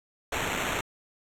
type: noise with sample-and-hold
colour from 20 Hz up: blue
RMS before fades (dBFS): -30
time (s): 0.32-0.81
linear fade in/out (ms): 5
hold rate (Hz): 4900
effects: low-pass 12000 Hz 12 dB/octave